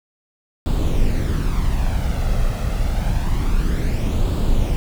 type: noise with flanger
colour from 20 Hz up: brown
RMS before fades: -18 dBFS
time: 0.66-4.76 s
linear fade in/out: 0 ms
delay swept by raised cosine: 0.25 to 1.55 ms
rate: 0.27 Hz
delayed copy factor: +0.5
effects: none